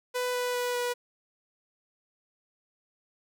sawtooth tone with pitch steps, 497.3 / 494.2 / 491 / 487.9 Hz, B4 / B4 / B4 / B4, +12 / +1 / -10 / -21 cents, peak -24 dBFS, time 0.14-0.94 s, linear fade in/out 20 ms, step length 200 ms, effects none

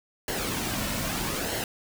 pink noise with flanger, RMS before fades -30 dBFS, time 0.28-1.64 s, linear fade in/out 2 ms, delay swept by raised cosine 0.82 to 2.52 ms, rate 0.79 Hz, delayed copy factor -0.5, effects none

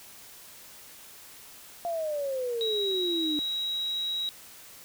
sine exponential sweep, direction down, 698 to 294.8 Hz, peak -28 dBFS, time 1.85-3.39 s, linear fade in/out 0 ms
sine tone, 3843 Hz, B7, 48 cents flat, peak -28 dBFS, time 2.61-4.29 s, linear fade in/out 0 ms
effects white hiss -49 dBFS RMS until 4.84 s

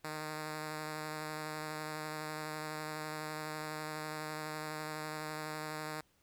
5% pulse tone with vibrato, 154.2 Hz, D#3, 15 cents flat, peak -28 dBFS, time 0.04-6.01 s, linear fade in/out 5 ms, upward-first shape sine, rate 12 Hz, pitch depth 13 cents each way, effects pink hiss -72 dBFS RMS until 6.22 s

